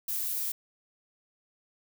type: noise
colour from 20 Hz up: violet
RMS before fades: -32 dBFS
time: 0.08-0.52 s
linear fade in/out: 5 ms
effects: none